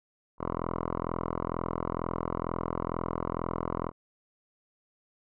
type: tone with low-pass filter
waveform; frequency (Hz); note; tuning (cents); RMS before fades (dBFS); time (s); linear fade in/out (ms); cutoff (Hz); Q
5% pulse; 42.16; E1; +40; -33; 0.38-3.92; 50; 1000; 5.1
effects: none